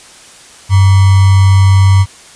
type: tone with sample-and-hold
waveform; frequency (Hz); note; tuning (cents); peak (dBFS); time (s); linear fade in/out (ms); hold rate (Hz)
sine; 96.6; G2; -25; -3; 0.69-2.06; 50; 1050
effects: white hiss -37 dBFS RMS until 2.35 s + resampled to 22050 Hz